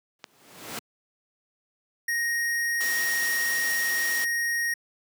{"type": "noise with exponential growth", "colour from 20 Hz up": "pink", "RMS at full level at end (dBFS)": -31, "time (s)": [0.19, 0.79], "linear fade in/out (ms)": 2, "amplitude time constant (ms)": 130}
{"type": "click", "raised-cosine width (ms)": 0.2, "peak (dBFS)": -19, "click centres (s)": 0.242}
{"type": "tone", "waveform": "square", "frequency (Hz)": 1870, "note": "A#6", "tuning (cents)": 5, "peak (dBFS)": -25, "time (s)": [2.08, 4.74], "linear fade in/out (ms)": 5}
{"type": "noise", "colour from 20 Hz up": "white", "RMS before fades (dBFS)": -33, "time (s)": [2.8, 4.25], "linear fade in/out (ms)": 10}
{"effects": ["high-pass 200 Hz 12 dB/octave"]}